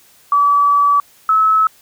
sine tone pair in turn, 1148 / 1296.3 Hz, D6 / E6, -40 / -29 cents, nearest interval major second, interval 211 cents, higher second, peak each -9 dBFS, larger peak neither, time 0.32-1 / 1.29-1.67 s, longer first, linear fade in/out 2 ms, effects white hiss -49 dBFS RMS until 1.81 s

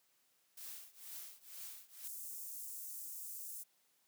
blue noise with tremolo, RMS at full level -47 dBFS, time 0.57-2.08 s, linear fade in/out 5 ms, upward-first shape triangle, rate 2.1 Hz, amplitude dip 95%
white high-pass noise, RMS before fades -47 dBFS, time 2.03-3.64 s, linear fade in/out 20 ms, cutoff 7100 Hz, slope 24 dB/octave
effects white hiss -75 dBFS RMS until 4.07 s + high-pass 150 Hz 12 dB/octave

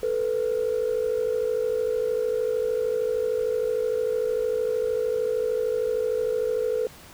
sine tone pair together, 440.7 / 493.9 Hz, A4 / B4, +3 / 0 cents, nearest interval major second, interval 197 cents, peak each -24 dBFS, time 0.03-6.87 s, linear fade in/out 2 ms, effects tanh soft clip ceiling -17 dBFS + pink hiss -47 dBFS RMS until 7.13 s

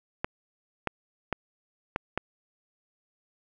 clicks, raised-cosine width 0.5 ms, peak -12 dBFS, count 5, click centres 0.245 / 0.873 / 1.327 / 1.961 / 2.176 s, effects none

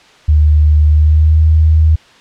sine tone with pitch glide, 75.7 to 78.73 Hz, D#2 to D#2, -47 to +21 cents, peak -5 dBFS, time 0.28-1.96 s, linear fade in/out 10 ms, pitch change +68 cents, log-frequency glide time 0.89-1.42 s, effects white hiss -43 dBFS RMS until 2.2 s + low-pass 4000 Hz 12 dB/octave

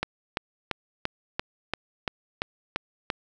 click train, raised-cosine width 0.3 ms, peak -10 dBFS, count 10, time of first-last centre 0.03-3.102 s, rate 2.93 Hz, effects none

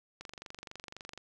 click train, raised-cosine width 0.2 ms, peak -27 dBFS, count 24, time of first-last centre 0.21-1.176 s, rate 23.8 Hz, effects none

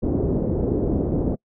white low-pass noise, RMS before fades -22 dBFS, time 0.02-1.36 s, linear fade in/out 20 ms, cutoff 430 Hz, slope 24 dB/octave, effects noise-tail reverb RT60 0.1 s tail -26 dB re dry

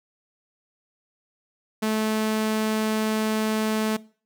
sawtooth tone, 217.4 Hz, A3, 21 cents flat, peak -18 dBFS, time 1.82-3.97 s, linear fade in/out 10 ms, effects noise-tail reverb RT60 0.4 s tail -20 dB re dry

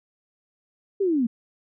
sine linear sweep, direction down, 410 to 218.4 Hz, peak -19 dBFS, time 1-1.27 s, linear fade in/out 10 ms, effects none

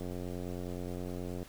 click train, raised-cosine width 2 ms, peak -27 dBFS, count 128, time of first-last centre 0.01-1.429 s, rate 89.5 Hz, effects added 50 Hz sine -59 dBFS peak until 1.48 s + pink hiss -55 dBFS RMS until 1.48 s

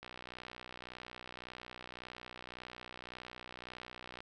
click train, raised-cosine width 0.3 ms, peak -30 dBFS, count 259, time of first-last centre 0.03-4.205 s, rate 61.8 Hz, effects none

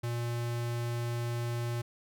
square tone, 118.8 Hz, A#2, 33 cents sharp, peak -32 dBFS, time 0.03-1.82 s, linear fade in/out 10 ms, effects none

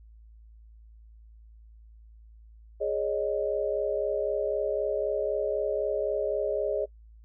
sine chord, Ab suspended fourth, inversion none, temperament equal with one note detuned, 415.3 / 554.4 / 618.3 Hz, Ab4 / Db5 / Eb5, 0 / 0 / -11 cents, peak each -30 dBFS, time 2.8-6.86 s, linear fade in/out 20 ms, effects noise-tail reverb RT60 0.1 s tail -24 dB re dry + added 55 Hz sine -49 dBFS peak until 7.24 s

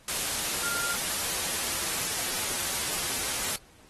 sine tone in noise, 1396.9 Hz, F6, in tune, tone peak -33 dBFS, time 0.63-0.95 s, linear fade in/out 2 ms, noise white, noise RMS -30 dBFS, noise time 0.08-3.56 s, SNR -6 dB, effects pink hiss -57 dBFS RMS until 3.89 s + AAC 32 kbps

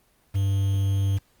triangle tone with quantisation, 98 Hz, G2, in tune, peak -18 dBFS, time 0.34-1.19 s, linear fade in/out 20 ms, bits 7, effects pink hiss -63 dBFS RMS until 1.4 s + Opus 32 kbps

